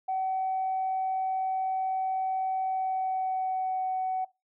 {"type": "tone with pitch glide", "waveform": "sine", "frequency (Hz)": [758, 750.2], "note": ["F#5", "F#5"], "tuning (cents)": [42, 24], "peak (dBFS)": -26, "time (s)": [0.08, 4.25], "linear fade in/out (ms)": 10, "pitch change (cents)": -18, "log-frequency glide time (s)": [2.62, 3.84], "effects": ["noise-tail reverb RT60 0.2 s tail -19 dB re dry", "tanh soft clip ceiling -22 dBFS"]}